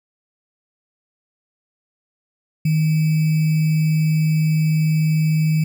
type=tone with sample-and-hold; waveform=sine; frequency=156.8 Hz; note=D#3; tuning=14 cents sharp; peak=-14 dBFS; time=2.65-5.64 s; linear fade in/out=5 ms; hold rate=2450 Hz; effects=none